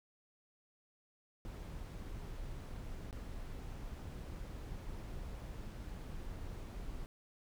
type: noise with dropouts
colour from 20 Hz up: brown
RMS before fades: -45 dBFS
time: 1.45-7.06 s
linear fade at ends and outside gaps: 0 ms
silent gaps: 3.11-3.128 s
effects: none